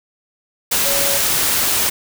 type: tone in noise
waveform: sine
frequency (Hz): 560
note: C#5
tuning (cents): +18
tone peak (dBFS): -23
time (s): 0.85-1.18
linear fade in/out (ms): 10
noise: white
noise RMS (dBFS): -17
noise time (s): 0.71-1.9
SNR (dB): -9
effects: none